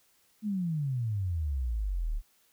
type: exponential sweep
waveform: sine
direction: down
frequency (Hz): 220 to 34.28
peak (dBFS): -28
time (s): 0.42-2.22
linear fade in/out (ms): 50
effects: white hiss -67 dBFS RMS until 2.52 s